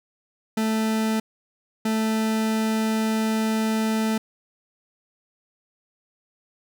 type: tone pair in turn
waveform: 40% pulse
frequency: 220 / 220 Hz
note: A3 / A3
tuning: 0 / 0 cents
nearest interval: unison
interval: 0 cents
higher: neither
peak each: -20 dBFS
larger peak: neither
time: 0.57-1.2 / 1.85-4.18 s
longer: second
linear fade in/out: 5 ms
effects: none